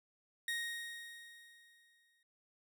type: tone with exponential decay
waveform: 30% pulse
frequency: 1869 Hz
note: A#6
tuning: 4 cents sharp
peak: -32 dBFS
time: 0.48-2.23 s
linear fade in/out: 2 ms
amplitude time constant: 380 ms
effects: none